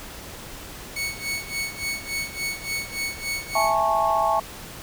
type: tone with tremolo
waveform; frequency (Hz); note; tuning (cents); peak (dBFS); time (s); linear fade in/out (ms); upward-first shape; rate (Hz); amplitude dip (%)
sawtooth; 2217; C#7; 0; -21; 0.96-3.75; 5; sine; 3.5; 85
type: chord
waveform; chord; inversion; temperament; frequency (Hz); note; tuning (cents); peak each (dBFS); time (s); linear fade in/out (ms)
sine; A major seventh; second; just; 660 / 825 / 880 / 1100; E5 / G#5 / A5 / C#6; +2 / -12 / 0 / -14; -24; 3.55-4.4; 5
effects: pink hiss -39 dBFS RMS until 4.82 s